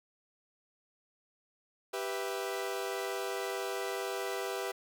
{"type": "chord", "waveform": "sawtooth", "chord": "E minor", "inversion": "first", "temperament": "equal", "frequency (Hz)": [392, 493.9, 659.3], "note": ["G4", "B4", "E5"], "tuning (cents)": [0, 0, 0], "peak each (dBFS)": [-33, -35, -37], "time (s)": [1.93, 4.72], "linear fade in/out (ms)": 10, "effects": []}